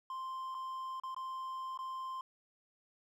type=tone with dropouts; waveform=triangle; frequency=1046.5 Hz; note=C6; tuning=in tune; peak=-37 dBFS; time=0.1-2.21 s; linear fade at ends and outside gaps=2 ms; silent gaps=0.545-0.548 / 0.999-1.035 / 1.146-1.164 / 1.775-1.789 s; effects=none